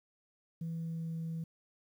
sine tone with pitch glide, 164.81 to 163.48 Hz, E3 to E3, 0 to -14 cents, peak -34 dBFS, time 0.61-1.44 s, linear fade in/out 5 ms, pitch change -14 cents, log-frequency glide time 0.74-1.17 s, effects tanh soft clip ceiling -33 dBFS + 11-bit

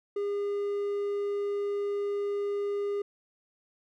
triangle tone with hard clipping, 406 Hz, G#4, 39 cents flat, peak -29 dBFS, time 0.16-3.02 s, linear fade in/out 5 ms, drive 6 dB, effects none

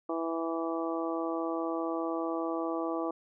harmonic tone, 164.81 Hz, E3, in tune, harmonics 2 / 3 / 4 / 5 / 6 / 7, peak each -33 / -37 / -37 / -41 / -44 / -39 dBFS, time 0.09-3.11 s, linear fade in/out 5 ms, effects none

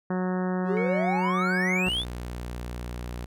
harmonic tone, 183.6 Hz, F#3, 13 cents flat, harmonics 1 / 2 / 3 / 4 / 5 / 6 / 7 / 8 / 9 / 10, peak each -26 / -32 / -36 / -38 / -40 / -42 / -43 / -44 / -45 / -46 dBFS, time 0.1-1.89 s, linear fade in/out 5 ms
triangle exponential sweep, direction up, 349.2 to 3669 Hz, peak -24 dBFS, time 0.64-2.05 s, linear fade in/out 50 ms
sine tone with tremolo, 2225 Hz, C#7, 6 cents sharp, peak -32 dBFS, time 0.77-1.79 s, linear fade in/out 0 ms, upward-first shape sine, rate 6.5 Hz, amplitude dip 40%
sawtooth tone with vibrato, 60.4 Hz, B1, 38 cents flat, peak -29 dBFS, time 1.86-3.26 s, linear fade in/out 10 ms, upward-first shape square, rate 16 Hz, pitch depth 11 cents each way
effects none

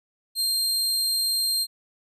sawtooth tone, 4186 Hz, C8, in tune, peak -19 dBFS, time 0.35-1.67 s, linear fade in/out 50 ms, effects resampled to 32000 Hz

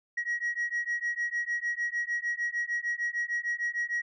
sine beating tone pair, 1900 / 1906.6 Hz, A#6 / A#6, +33 / +39 cents, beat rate 6.6 Hz, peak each -30 dBFS, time 0.17-4.02 s, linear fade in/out 10 ms, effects tanh soft clip ceiling -25 dBFS

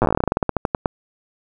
slowing click train, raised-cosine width 1 ms, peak -3 dBFS, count 22, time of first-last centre 0.02-0.858 s, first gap 8 ms, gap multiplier 1.14, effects none

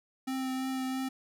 square tone with vibrato, 261.6 Hz, C4, in tune, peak -32 dBFS, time 0.27-1.09 s, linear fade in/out 10 ms, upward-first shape triangle, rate 3 Hz, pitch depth 15 cents each way, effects none

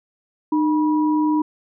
sine tone pair together, 304.9 / 970.5 Hz, D#4 / B5, -35 / -31 cents, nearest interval octave + minor sixth, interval 2004 cents, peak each -16 / -24 dBFS, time 0.52-1.42 s, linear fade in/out 5 ms, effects none

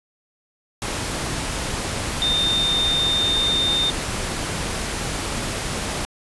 sine tone in noise, 3627 Hz, A#7, 48 cents flat, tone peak -18 dBFS, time 2.22-3.9 s, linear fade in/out 0 ms, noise pink, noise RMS -26 dBFS, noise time 0.82-6.05 s, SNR +5 dB, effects resampled to 24000 Hz

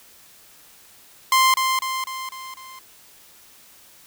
sawtooth tone with echo, 1046.5 Hz, C6, in tune, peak -10 dBFS, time 1.32-1.54 s, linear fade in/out 2 ms, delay 250 ms, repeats 5, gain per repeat -5 dB, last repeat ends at 2.79 s, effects white hiss -50 dBFS RMS until 4.06 s

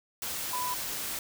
sine tone in noise, 995 Hz, B5, 13 cents sharp, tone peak -31 dBFS, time 0.53-0.74 s, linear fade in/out 2 ms, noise white, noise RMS -35 dBFS, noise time 0.22-1.19 s, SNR +1 dB, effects none

